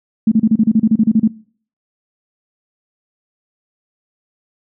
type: tone bursts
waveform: sine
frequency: 220 Hz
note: A3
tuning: in tune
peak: -7 dBFS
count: 13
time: 0.27-1.277 s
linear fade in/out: 5 ms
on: 47 ms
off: 33 ms
effects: noise-tail reverb RT60 0.5 s tail -22 dB re dry